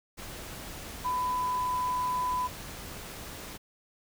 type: tone in noise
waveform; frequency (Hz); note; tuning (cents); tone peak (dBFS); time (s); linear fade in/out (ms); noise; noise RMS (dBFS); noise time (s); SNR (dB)
sine; 1000; B5; +21; -27; 1.04-2.48; 20; pink; -42; 0.17-3.58; +12
effects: none